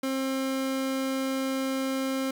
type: tone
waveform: 30% pulse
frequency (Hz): 266.1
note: C4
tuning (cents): +29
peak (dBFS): -24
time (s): 0.03-2.31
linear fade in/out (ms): 5
effects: 9-bit